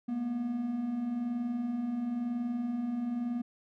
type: tone pair together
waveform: triangle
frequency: 220 / 241 Hz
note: A3 / B3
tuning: 0 / -42 cents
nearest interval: major second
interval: 158 cents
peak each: -39 / -29 dBFS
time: 0.08-3.42 s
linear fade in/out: 10 ms
effects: none